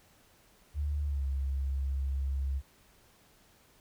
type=tone with pitch glide; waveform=sine; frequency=73.2 to 67.9 Hz; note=D2 to C#2; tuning=-5 to -35 cents; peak=-29 dBFS; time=0.74-2.62 s; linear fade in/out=50 ms; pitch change=-130 cents; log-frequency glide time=1.03-1.25 s; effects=pink hiss -63 dBFS RMS until 3.8 s